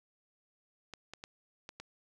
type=clicks; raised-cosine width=0.2 ms; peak=-27 dBFS; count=5; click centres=0.937 / 1.136 / 1.239 / 1.691 / 1.8 s; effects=none